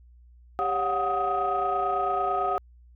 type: tone cluster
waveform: sine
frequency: 394.9 / 558 / 725 / 754 / 1257 Hz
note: G4 / C#5 / F#5 / F#5 / D#6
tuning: +13 / +11 / -35 / +32 / +17 cents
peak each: -31 / -35 / -26 / -33 / -27 dBFS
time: 0.59-2.58 s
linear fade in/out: 0 ms
effects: tanh soft clip ceiling -16 dBFS + added 60 Hz sine -50 dBFS peak until 2.95 s